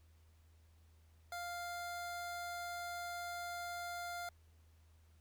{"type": "tone", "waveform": "25% pulse", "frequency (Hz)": 699, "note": "F5", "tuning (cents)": 1, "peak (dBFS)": -38, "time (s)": [1.32, 4.29], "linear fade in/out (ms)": 2, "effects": ["added 80 Hz sine -63 dBFS peak until 5.2 s", "pink hiss -75 dBFS RMS until 5.2 s"]}